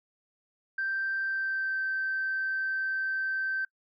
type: tone with pitch glide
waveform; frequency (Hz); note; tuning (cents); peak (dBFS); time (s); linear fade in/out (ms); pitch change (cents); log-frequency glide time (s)
sine; 1568 to 1552.7; G6 to G6; 0 to -17; -27; 0.78-3.65; 5; -17; 1.23-1.79
effects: noise-tail reverb RT60 0.1 s tail -25 dB re dry + tanh soft clip ceiling -23 dBFS